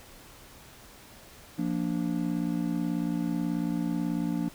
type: chord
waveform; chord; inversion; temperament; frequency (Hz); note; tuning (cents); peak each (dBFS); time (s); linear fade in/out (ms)
triangle; Bb major; second; just; 174.81 / 233.1 / 291.4; F3 / Bb3 / D4; +2 / 0 / -13; -29 / -30 / -29; 1.58-4.49; 10
effects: pink hiss -51 dBFS RMS until 4.54 s